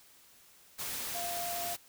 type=tone in noise; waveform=sine; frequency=696 Hz; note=F5; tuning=6 cents flat; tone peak=-37 dBFS; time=1.14-1.75 s; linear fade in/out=20 ms; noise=white; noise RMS=-38 dBFS; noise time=0.78-1.77 s; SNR=-2 dB; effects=white hiss -60 dBFS RMS until 1.88 s